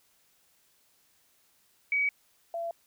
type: tone pair in turn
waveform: sine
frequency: 2268 / 675.6 Hz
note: C#7 / E5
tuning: +39 / +42 cents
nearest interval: octave + major sixth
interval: 2097 cents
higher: first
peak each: -24 / -31 dBFS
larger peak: first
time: 1.92-2.09 / 2.54-2.71 s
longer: neither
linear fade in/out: 2 ms
effects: white hiss -67 dBFS RMS until 2.86 s